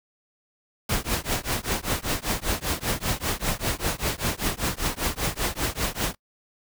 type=noise with tremolo; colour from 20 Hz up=pink; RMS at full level=-23 dBFS; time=0.89-6.15 s; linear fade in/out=5 ms; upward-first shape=triangle; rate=5.1 Hz; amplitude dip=100%; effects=noise-tail reverb RT60 0.1 s tail -24 dB re dry